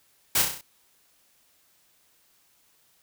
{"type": "noise with echo", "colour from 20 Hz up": "white", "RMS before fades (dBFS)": -22, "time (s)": [0.35, 0.42], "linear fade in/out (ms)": 5, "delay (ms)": 32, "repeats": 6, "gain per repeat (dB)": -4, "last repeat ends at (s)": 0.612, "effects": ["white hiss -64 dBFS RMS until 3.02 s"]}